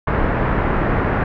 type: low-pass noise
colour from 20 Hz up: pink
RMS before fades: -18 dBFS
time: 0.07-1.24 s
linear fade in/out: 5 ms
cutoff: 1800 Hz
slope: 24 dB/octave
effects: none